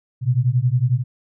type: beating tone pair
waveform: sine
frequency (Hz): 119.3 / 130.3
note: A#2 / C3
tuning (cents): +41 / -7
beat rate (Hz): 11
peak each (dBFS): -18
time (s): 0.21-1.04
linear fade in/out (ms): 50
effects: none